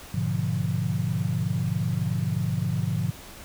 sine chord, G# diminished seventh, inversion none, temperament equal, 103.83 / 123.47 / 146.83 / 174.61 Hz, G#2 / B2 / D3 / F3, 0 / 0 / 0 / 0 cents, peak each -29 dBFS, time 0.14-3.11 s, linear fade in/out 5 ms, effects pink hiss -44 dBFS RMS until 3.44 s

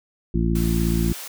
harmonic tone, 56.7 Hz, A#1, 47 cents flat, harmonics 1 / 2 / 3 / 4 / 5 / 6, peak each -22 / -28 / -23 / -26 / -33 / -27 dBFS, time 0.34-1.13 s, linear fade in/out 5 ms
white high-pass noise, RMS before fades -35 dBFS, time 0.55-1.28 s, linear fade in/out 5 ms, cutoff 500 Hz, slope 12 dB/octave
effects none

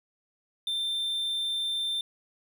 triangle tone, 3574 Hz, A7, 26 cents sharp, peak -26 dBFS, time 0.67-2.01 s, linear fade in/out 2 ms, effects none

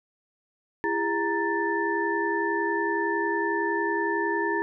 sine tone cluster, 336.5 / 407.4 / 931 / 1766 Hz, E4 / G#4 / A#5 / A6, +36 / -33 / -2 / +6 cents, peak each -29 dBFS, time 0.84-4.62 s, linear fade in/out 0 ms, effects none

